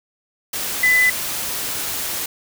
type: tone in noise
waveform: sine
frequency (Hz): 2005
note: B6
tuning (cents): +26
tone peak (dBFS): -12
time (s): 0.83-1.1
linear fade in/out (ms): 5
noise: white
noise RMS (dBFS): -25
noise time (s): 0.53-2.26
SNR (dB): +10
effects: none